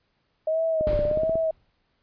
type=tone with vibrato; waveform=sine; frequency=622.3 Hz; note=D#5; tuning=in tune; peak=-21 dBFS; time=0.47-1.51 s; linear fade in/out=5 ms; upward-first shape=sine; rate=1.4 Hz; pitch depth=84 cents each way
type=click train; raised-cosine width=2 ms; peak=-18 dBFS; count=10; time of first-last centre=0.81-1.355 s; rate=16.5 Hz
type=noise with exponential decay; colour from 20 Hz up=brown; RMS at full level=-26 dBFS; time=0.87-1.7 s; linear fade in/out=2 ms; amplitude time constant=180 ms
effects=pink hiss -71 dBFS RMS until 2.02 s + resampled to 11025 Hz